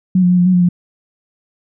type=tone with pitch steps; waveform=sine; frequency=184.8 / 178.3 / 180.1 / 176.9 / 184.5 / 178.4 / 176 Hz; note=F#3 / F3 / F#3 / F3 / F#3 / F3 / F3; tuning=-2 / +36 / -46 / +23 / -5 / +37 / +14 cents; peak=-8 dBFS; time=0.15-0.689 s; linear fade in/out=5 ms; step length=77 ms; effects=none